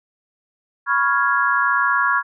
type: chord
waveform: sine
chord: C# dominant seventh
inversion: third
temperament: equal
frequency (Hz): 987.8 / 1108.7 / 1396.9 / 1661.2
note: B5 / C#6 / E#6 / G#6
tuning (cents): 0 / 0 / 0 / 0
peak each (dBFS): -24 / -20 / -20 / -20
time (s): 0.86-2.23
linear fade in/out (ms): 50
effects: none